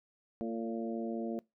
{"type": "harmonic tone with a mistuned harmonic", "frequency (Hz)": 114.4, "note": "A#2", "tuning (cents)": -32, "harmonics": [2, 3, 4, 5, 6], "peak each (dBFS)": [-36, -40, -42, -44, -46], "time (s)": [0.41, 1.39], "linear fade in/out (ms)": 0, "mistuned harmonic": 4, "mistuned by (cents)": -21, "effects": ["noise-tail reverb RT60 0.2 s tail -23 dB re dry"]}